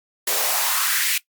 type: noise with high-pass filter sweep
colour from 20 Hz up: white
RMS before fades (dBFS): -21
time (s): 0.27-1.18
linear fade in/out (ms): 5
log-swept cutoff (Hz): 440 to 2400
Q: 2.4
effects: noise-tail reverb RT60 0.1 s tail -18 dB re dry + Opus 48 kbps